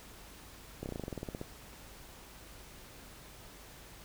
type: slowing click train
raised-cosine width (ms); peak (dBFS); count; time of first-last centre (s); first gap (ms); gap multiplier
2; -25; 14; 0.83-1.414; 29; 1.07
effects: added 50 Hz sine -58 dBFS peak until 4.04 s + pink hiss -53 dBFS RMS until 4.04 s